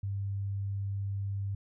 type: tone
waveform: sine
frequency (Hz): 99.1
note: G2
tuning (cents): +19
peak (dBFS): -31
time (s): 0.03-1.55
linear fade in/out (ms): 5
effects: none